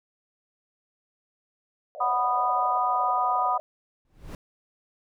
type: band-pass noise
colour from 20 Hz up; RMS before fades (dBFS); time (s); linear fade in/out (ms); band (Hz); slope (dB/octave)
pink; -39; 1.95-3.6; 0; 530 to 690; 96
type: chord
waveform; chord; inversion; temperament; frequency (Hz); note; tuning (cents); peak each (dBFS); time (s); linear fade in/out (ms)
sine; B major; second; just; 740.8 / 987.8 / 1234.7; F#5 / B5 / D#6; +2 / 0 / -14; -26; 2-3.58; 10
type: noise with exponential growth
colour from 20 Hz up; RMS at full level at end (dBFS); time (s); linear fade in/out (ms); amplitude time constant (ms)
brown; -31; 4.05-4.35; 1; 64
effects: none